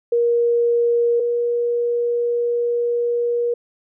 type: tone pair in turn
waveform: sine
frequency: 472.7 / 476.5 Hz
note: A#4 / A#4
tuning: +24 / +38 cents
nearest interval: unison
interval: 14 cents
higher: second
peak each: -14 / -17 dBFS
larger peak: first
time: 0.12-1.2 / 1.2-3.54 s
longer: second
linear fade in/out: 5 ms
effects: none